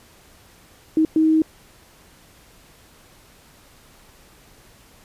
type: tone bursts at uneven times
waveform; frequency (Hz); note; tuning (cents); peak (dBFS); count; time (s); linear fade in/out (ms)
sine; 316.2; D#4; +28; -13; 2; 0.97-1.05 / 1.16-1.42; 2
effects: pink hiss -51 dBFS RMS until 5.04 s + resampled to 32000 Hz